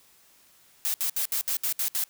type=noise bursts; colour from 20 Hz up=blue; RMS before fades=-27 dBFS; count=8; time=0.85-2.039 s; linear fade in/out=0 ms; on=90 ms; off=67 ms; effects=white hiss -59 dBFS RMS until 2.09 s